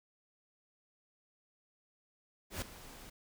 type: noise with ADSR envelope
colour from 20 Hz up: pink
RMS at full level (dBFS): -37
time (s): 2.5-3.1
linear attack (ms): 120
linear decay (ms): 3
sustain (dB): -15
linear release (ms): 8
effects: none